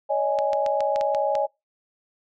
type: chord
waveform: sine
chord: C# suspended second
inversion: none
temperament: equal with one note detuned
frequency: 562.1 / 622.3 / 830.6 Hz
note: C#5 / D#5 / G#5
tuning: +24 / 0 / 0 cents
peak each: -24 / -25 / -25 dBFS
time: 0.09-1.47 s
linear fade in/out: 20 ms
type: clicks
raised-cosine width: 0.2 ms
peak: -17 dBFS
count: 8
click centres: 0.388 / 0.532 / 0.663 / 0.806 / 0.96 / 1.011 / 1.148 / 1.353 s
effects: noise-tail reverb RT60 0.2 s tail -24 dB re dry